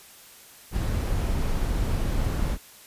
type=noise; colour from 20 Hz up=brown; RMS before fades=-25 dBFS; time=0.71-2.58 s; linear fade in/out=50 ms; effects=white hiss -49 dBFS RMS until 2.86 s + resampled to 32000 Hz